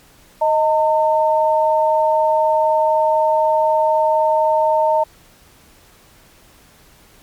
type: tone pair together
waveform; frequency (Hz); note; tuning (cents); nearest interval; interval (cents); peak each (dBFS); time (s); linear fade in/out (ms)
sine; 625.3 / 906; D#5 / A#5; +8 / -50; tritone; 642; -15; 0.41-5.04; 10
effects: pink hiss -49 dBFS RMS until 7.22 s + MP3 96 kbps